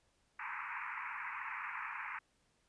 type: band-pass noise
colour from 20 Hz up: pink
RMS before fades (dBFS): -43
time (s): 0.39-2.19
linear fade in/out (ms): 5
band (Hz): 880 to 2500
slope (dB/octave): 96
effects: pink hiss -75 dBFS RMS until 2.68 s + resampled to 22050 Hz